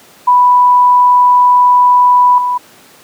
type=tone with level steps; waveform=sine; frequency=987.8 Hz; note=B5; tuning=in tune; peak=-4 / -11 dBFS; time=0.27-2.58 s; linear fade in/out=10 ms; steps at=2.38 s; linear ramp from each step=2 ms; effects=pink hiss -41 dBFS RMS until 3.03 s + high-pass 200 Hz 12 dB/octave